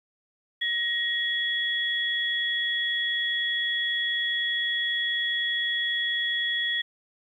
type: tone pair together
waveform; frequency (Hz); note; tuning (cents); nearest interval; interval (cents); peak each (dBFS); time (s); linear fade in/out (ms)
sine; 1891 / 3356; A#6 / G#7; +24 / +17; minor seventh; 993; -27; 0.61-6.82; 10
effects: 10-bit